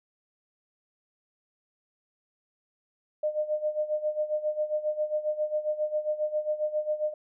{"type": "tone with tremolo", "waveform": "sine", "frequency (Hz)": 608, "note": "D#5", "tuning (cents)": -40, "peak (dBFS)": -23, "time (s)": [3.23, 7.14], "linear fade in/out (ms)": 5, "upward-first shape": "sine", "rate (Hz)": 7.4, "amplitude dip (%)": 80, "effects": []}